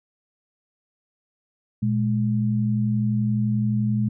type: tone pair together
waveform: sine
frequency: 118.6 / 210.2 Hz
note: A#2 / G#3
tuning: +30 / +21 cents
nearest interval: minor seventh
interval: 991 cents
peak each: -22 / -22 dBFS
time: 1.82-4.09 s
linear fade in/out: 10 ms
effects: none